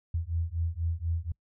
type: beating tone pair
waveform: sine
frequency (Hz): 81.5 / 85.6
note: E2 / F2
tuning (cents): -19 / -34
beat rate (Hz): 4.1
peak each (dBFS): -31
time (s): 0.14-1.32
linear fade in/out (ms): 5
effects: noise-tail reverb RT60 0.1 s tail -26 dB re dry